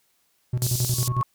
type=tone with tremolo; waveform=triangle; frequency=123.5 Hz; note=B2; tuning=in tune; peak=-18 dBFS; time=0.53-1.22 s; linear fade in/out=5 ms; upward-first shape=square; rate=11 Hz; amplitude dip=75%
type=band-pass noise; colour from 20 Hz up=pink; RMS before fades=-29 dBFS; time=0.62-1.08 s; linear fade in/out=0 ms; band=4600 to 16000 Hz; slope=24 dB/octave
type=tone with exponential growth; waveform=sine; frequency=1100 Hz; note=C#6; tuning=14 cents flat; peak=-20 dBFS; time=0.88-1.23 s; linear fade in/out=2 ms; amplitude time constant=75 ms
effects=white hiss -67 dBFS RMS until 1.34 s